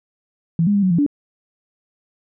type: tone with pitch steps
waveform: sine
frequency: 166.3 / 204.6 / 201.2 / 185.9 / 170.5 / 288.4 Hz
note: E3 / G#3 / G3 / F#3 / F3 / D4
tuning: +16 / -26 / +45 / +8 / -41 / -31 cents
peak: -13 dBFS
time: 0.59-1.064 s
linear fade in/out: 2 ms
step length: 79 ms
effects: none